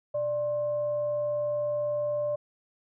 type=tone with frequency modulation; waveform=sine; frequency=591 Hz; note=D5; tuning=11 cents sharp; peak=-26 dBFS; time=0.14-2.36 s; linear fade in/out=10 ms; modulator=469 Hz; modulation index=0.23; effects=none